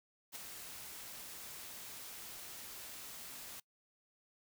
white noise with ADSR envelope, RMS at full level -43 dBFS, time 0.32-3.6 s, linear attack 39 ms, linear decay 6 ms, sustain -6 dB, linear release 4 ms, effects noise-tail reverb RT60 0.1 s tail -23 dB re dry

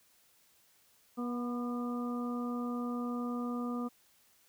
harmonic tone with a mistuned harmonic, 242.1 Hz, B3, 34 cents flat, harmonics 1 / 2 / 3 / 4 / 5, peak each -34 / -43 / -48 / -52 / -43 dBFS, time 1.17-3.89 s, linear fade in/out 20 ms, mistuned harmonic 4, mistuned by +46 cents, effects white hiss -67 dBFS RMS until 4.48 s

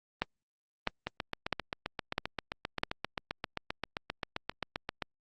two click trains, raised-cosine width 0.3 ms, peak -17 / -12 dBFS, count 31 / 5, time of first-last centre 1.07-5.023 / 0.22-2.834 s, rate 7.59 / 1.53 Hz, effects Opus 32 kbps

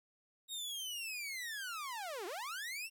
sawtooth linear two-way sweep, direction down then up, 3782 to 334.7 to 2788 Hz, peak -37 dBFS, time 0.48-2.9 s, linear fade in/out 50 ms, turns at 2.26 s, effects 12-bit

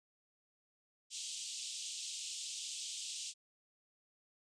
white band-pass noise, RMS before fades -44 dBFS, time 1.1-3.34 s, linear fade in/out 50 ms, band 2800 to 8500 Hz, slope 48 dB/octave, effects resampled to 22050 Hz

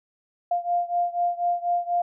sine beating tone pair, 698.5 / 702.6 Hz, F5 / F5, 0 / +10 cents, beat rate 4.1 Hz, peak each -24 / -26 dBFS, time 0.51-2.02 s, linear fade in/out 5 ms, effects none

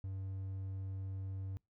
triangle tone, 96 Hz, G2, 36 cents flat, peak -37 dBFS, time 0.04-1.57 s, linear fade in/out 0 ms, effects noise-tail reverb RT60 0.2 s tail -25 dB re dry

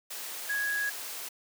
sine tone in noise, 1661.2 Hz, G#6, in tune, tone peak -28 dBFS, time 0.49-0.9 s, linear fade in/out 10 ms, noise white, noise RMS -39 dBFS, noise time 0.1-1.29 s, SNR +8 dB, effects high-pass 400 Hz 12 dB/octave

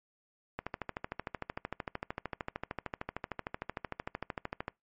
click train, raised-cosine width 0.5 ms, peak -20 dBFS, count 55, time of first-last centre 0.59-4.681 s, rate 13.2 Hz, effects noise-tail reverb RT60 0.2 s tail -24 dB re dry + MP3 32 kbps

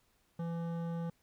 sine tone with hard clipping, 168.1 Hz, E3, 34 cents sharp, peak -37 dBFS, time 0.39-1.1 s, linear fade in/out 5 ms, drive 13 dB, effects pink hiss -73 dBFS RMS until 1.22 s

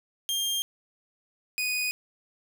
sawtooth tone pair in turn, 3202 / 2483 Hz, G7 / D#7, +36 / -4 cents, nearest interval major third, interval 440 cents, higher first, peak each -23 dBFS, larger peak neither, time 0.29-0.62 / 1.58-1.91 s, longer neither, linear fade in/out 0 ms, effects 10-bit

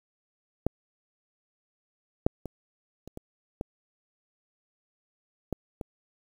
clicks, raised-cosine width 2 ms, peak -11 / -7 / -22 / -29 / -25 / -18 / -16 / -21 dBFS, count 8, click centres 0.666 / 2.265 / 2.457 / 3.076 / 3.174 / 3.611 / 5.527 / 5.812 s, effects 8-bit

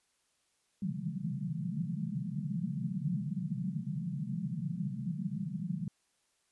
white band-pass noise, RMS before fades -36 dBFS, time 0.82-5.88 s, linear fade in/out 2 ms, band 130 to 210 Hz, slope 96 dB/octave, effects white hiss -75 dBFS RMS until 6.51 s + resampled to 24000 Hz

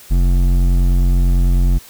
triangle tone with hard clipping, 44.6 Hz, F1, 37 cents sharp, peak -12 dBFS, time 0.1-1.79 s, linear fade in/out 20 ms, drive 15 dB, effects white hiss -41 dBFS RMS until 1.89 s

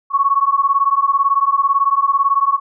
sine beating tone pair, 1101 / 1119 Hz, C#6 / C#6, -12 / +16 cents, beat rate 18 Hz, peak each -15 dBFS, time 0.1-2.6 s, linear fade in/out 50 ms, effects none

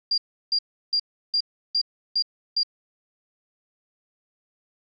sine tone bursts, 4783 Hz, D8, 31 cents sharp, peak -19 dBFS, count 7, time 0.11-2.633 s, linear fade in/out 5 ms, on 69 ms, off 340 ms, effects none

